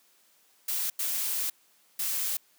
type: noise bursts at uneven times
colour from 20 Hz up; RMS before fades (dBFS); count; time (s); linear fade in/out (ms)
blue; -30; 3; 0.68-0.9 / 0.99-1.5 / 1.99-2.37; 5
effects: white hiss -64 dBFS RMS until 2.58 s + high-pass 200 Hz 12 dB/octave